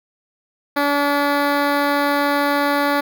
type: tone with notch filter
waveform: 10% pulse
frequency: 286.5 Hz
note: D4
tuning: 43 cents flat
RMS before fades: -18 dBFS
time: 0.76-3.01 s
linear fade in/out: 10 ms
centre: 7600 Hz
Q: 0.59
effects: none